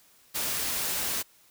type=noise; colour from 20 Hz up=white; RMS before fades=-30 dBFS; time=0.34-1.23 s; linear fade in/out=20 ms; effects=white hiss -60 dBFS RMS until 1.5 s